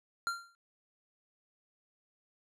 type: tone with exponential decay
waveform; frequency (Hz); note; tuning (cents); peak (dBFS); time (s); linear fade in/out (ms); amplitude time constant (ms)
square; 1383; F6; -17; -29; 0.27-0.55; 0; 60
effects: low-pass 9000 Hz 12 dB/octave